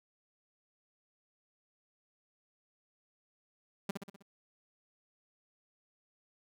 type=tone with echo; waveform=sawtooth; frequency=197.9 Hz; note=G3; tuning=17 cents sharp; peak=-27 dBFS; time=3.89-3.91 s; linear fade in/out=5 ms; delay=63 ms; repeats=5; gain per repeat=-5 dB; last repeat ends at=4.225 s; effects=none